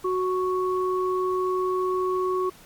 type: tone pair together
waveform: sine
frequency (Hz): 369.6 / 1108.7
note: F#4 / C#6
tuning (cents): -2 / 0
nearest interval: octave + perfect fifth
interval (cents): 1902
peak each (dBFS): -23 / -27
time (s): 0.04-2.5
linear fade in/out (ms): 10
effects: pink hiss -50 dBFS RMS until 2.65 s + MP3 96 kbps